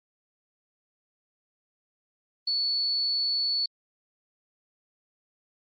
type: tone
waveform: sine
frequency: 4435 Hz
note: C#8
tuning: in tune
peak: -24 dBFS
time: 2.47-3.66 s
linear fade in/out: 5 ms
effects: Opus 32 kbps